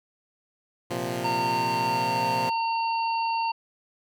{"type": "chord", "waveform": "10% pulse", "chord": "Bb suspended second", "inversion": "none", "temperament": "equal", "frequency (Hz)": [116.54, 130.81, 174.61], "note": ["Bb2", "C3", "F3"], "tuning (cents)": [0, 0, 0], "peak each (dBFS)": -25, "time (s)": [0.9, 2.5], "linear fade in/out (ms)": 10}
{"type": "harmonic tone", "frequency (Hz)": 913, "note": "A#5", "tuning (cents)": -36, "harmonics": [1, 3, 5], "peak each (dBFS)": [-24, -34, -38], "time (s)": [1.24, 3.52], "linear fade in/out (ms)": 10}
{"effects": []}